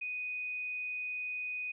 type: tone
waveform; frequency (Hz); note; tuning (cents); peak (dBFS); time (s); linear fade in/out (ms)
sine; 2489; D#7; 0; -35; 0.01-1.72; 10
effects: none